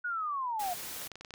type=linear sweep; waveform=sine; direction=down; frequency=1474 to 687 Hz; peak=-31 dBFS; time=0.04-0.74 s; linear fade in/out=10 ms
type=noise; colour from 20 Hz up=white; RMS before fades=-41 dBFS; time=0.59-1.08 s; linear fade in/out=10 ms
type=clicks; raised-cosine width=0.2 ms; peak=-28 dBFS; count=9; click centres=0.962 / 1.017 / 1.071 / 1.117 / 1.156 / 1.21 / 1.248 / 1.307 / 1.339 s
effects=none